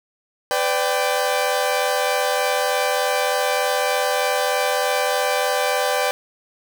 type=chord; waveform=sawtooth; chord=G major; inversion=first; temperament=equal with one note detuned; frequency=504 / 587.3 / 784 Hz; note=B4 / D5 / G5; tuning=+35 / 0 / 0 cents; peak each=-19 dBFS; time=0.51-6.11 s; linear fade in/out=0 ms; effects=none